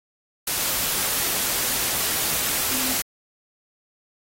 sine tone in noise, 258.5 Hz, C4, 21 cents flat, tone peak -34 dBFS, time 2.71-2.95 s, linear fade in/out 5 ms, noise white, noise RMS -24 dBFS, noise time 0.47-3.02 s, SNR -13 dB, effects AAC 48 kbps

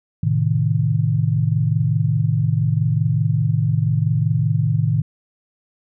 sine chord, A diminished, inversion none, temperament equal, 110 / 130.81 / 155.56 Hz, A2 / C3 / Eb3, 0 / 0 / 0 cents, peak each -19 / -21 / -19 dBFS, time 0.23-5.02 s, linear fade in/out 5 ms, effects none

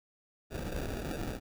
pink noise with sample-and-hold, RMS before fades -37 dBFS, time 0.5-1.4 s, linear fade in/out 50 ms, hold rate 1050 Hz, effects none

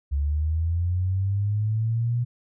sine linear sweep, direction up, 69.1 to 121.9 Hz, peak -21 dBFS, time 0.11-2.25 s, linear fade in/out 20 ms, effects none

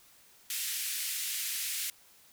white band-pass noise, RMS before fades -35 dBFS, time 0.5-1.9 s, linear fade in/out 2 ms, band 1900 to 15000 Hz, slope 24 dB/octave, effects white hiss -60 dBFS RMS until 2.32 s

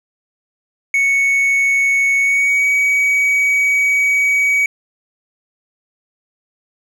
triangle tone with pitch glide, 2217 to 2264 Hz, C#7 to C#7, 0 to +36 cents, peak -10 dBFS, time 0.94-4.66 s, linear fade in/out 2 ms, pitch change +36 cents, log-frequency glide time 2.19-2.67 s, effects none

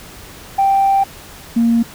sine tone pair in turn, 784 / 232.2 Hz, G5 / A#3, 0 / -7 cents, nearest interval octave + major sixth, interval 2107 cents, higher first, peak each -9 dBFS, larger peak neither, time 0.58-1.04 / 1.56-1.83 s, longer first, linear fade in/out 10 ms, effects tanh soft clip ceiling -6 dBFS + pink hiss -37 dBFS RMS until 1.94 s

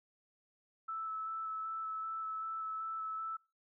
sine tone with vibrato, 1311 Hz, E6, 10 cents flat, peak -37 dBFS, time 0.88-3.37 s, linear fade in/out 10 ms, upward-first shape square, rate 2.6 Hz, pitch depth 9 cents each way, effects noise-tail reverb RT60 0.3 s tail -25 dB re dry

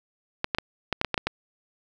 clicks, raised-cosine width 0.3 ms, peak -8 dBFS, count 9, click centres 0.444 / 0.548 / 0.585 / 0.927 / 1.014 / 1.047 / 1.143 / 1.178 / 1.27 s, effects none

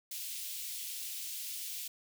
white high-pass noise, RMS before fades -41 dBFS, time 0.11-1.88 s, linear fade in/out 5 ms, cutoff 2600 Hz, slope 24 dB/octave, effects none

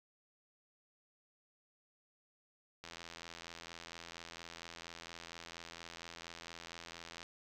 click train, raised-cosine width 0.2 ms, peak -30 dBFS, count 371, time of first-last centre 2.84-7.229 s, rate 84.3 Hz, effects 11-bit

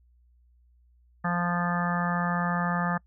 harmonic tone, 174.61 Hz, F3, in tune, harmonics 1 / 3 / 4 / 5 / 6 / 7 / 8 / 9 / 10, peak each -27 / -39 / -35 / -34 / -40 / -32 / -43 / -38 / -34 dBFS, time 1.24-2.98 s, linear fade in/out 10 ms, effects noise-tail reverb RT60 0.1 s tail -26 dB re dry + added 60 Hz sine -58 dBFS peak until 3.06 s

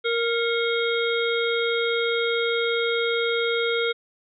harmonic tone with a mistuned harmonic, 466.2 Hz, A#4, in tune, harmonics 1 / 3 / 5 / 7 / 8, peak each -23 / -28 / -30 / -31 / -32 dBFS, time 0.04-3.93 s, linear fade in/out 20 ms, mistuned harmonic 5, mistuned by -120 cents, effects none

